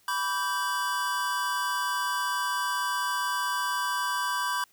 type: chord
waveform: square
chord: G major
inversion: first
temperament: equal with one note detuned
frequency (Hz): 987.8 / 1147.8 / 1568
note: B5 / D6 / G6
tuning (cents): 0 / -40 / 0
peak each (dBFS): -31 / -33 / -32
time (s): 0.08-4.64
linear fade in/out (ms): 2
effects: white hiss -63 dBFS RMS until 4.72 s